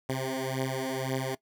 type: beating tone pair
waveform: 10% pulse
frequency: 130.81 / 132.71 Hz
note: C3 / C3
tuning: 0 / +25 cents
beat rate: 1.9 Hz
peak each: -25 / -24 dBFS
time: 0.09-1.35 s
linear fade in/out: 5 ms
effects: noise-tail reverb RT60 0.1 s tail -20 dB re dry